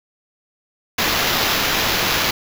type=noise with sample-and-hold; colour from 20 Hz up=blue; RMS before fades=-19 dBFS; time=0.98-2.31 s; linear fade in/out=5 ms; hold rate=8820 Hz; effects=none